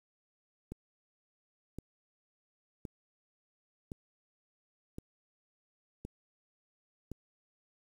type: click train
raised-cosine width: 3 ms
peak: -28 dBFS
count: 7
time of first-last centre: 0.72-7.117 s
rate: 0.938 Hz
effects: 9-bit